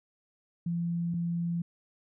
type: tone pair in turn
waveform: sine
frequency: 170.6 / 170.6 Hz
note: F3 / F3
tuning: -40 / -40 cents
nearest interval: unison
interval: 0 cents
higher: neither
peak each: -28 dBFS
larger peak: neither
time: 0.66-1.14 / 1.14-1.62 s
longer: neither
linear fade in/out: 5 ms
effects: none